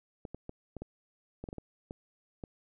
clicks, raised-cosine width 2 ms, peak -27 dBFS, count 11, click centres 0.252 / 0.346 / 0.494 / 0.767 / 0.82 / 1.44 / 1.488 / 1.529 / 1.583 / 1.909 / 2.438 s, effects none

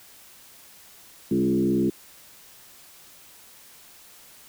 sine tone with frequency modulation, 275.7 Hz, C#4, 9 cents flat, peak -19 dBFS, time 1.31-1.9 s, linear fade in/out 5 ms, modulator 63.6 Hz, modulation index 1.6, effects white hiss -50 dBFS RMS until 4.48 s

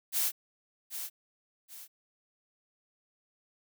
blue noise with echo, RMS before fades -29 dBFS, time 0.12-0.32 s, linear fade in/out 50 ms, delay 780 ms, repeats 2, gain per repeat -9 dB, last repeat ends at 1.88 s, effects none

